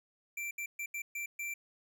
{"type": "tone bursts at uneven times", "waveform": "square", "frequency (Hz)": 2349, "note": "D7", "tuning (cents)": 0, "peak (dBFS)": -37, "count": 6, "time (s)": [[0.37, 0.51], [0.58, 0.66], [0.79, 0.86], [0.94, 1.02], [1.15, 1.26], [1.39, 1.54]], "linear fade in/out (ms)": 5, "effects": []}